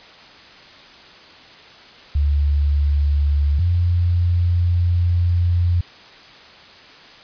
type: tone pair in turn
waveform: sine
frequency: 72.3 / 87.42 Hz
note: D2 / F2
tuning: -27 / +2 cents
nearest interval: minor third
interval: 329 cents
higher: second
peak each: -14 dBFS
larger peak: neither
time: 2.15-3.59 / 3.59-5.81 s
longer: second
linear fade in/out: 5 ms
effects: white hiss -43 dBFS RMS until 7.23 s + resampled to 11025 Hz